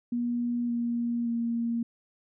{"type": "tone with pitch steps", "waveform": "sine", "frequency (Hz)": [239.9, 236.6, 233.3], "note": ["A#3", "A#3", "A#3"], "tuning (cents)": [50, 26, 2], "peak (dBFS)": -26, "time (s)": [0.12, 1.83], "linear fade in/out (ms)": 5, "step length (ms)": 570, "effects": []}